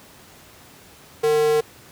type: tone with high-pass filter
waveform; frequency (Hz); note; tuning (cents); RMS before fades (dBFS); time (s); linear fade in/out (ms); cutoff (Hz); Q
square; 151.4; D#3; -47; -18; 1.23-1.61; 10; 450; 4
effects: pink hiss -47 dBFS RMS until 1.91 s + high-pass 80 Hz 12 dB/octave